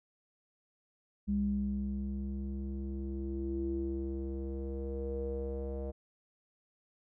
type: tone with low-pass filter sweep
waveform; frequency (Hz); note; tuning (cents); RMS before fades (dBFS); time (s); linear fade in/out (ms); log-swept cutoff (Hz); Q
square; 67.4; C#2; -48; -36; 1.27-5.92; 20; 200 to 550; 8.3
effects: none